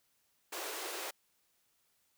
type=high-pass noise; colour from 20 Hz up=pink; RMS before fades=-41 dBFS; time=0.52-1.11 s; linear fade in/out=10 ms; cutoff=320 Hz; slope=96 dB/octave; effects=white hiss -75 dBFS RMS until 2.17 s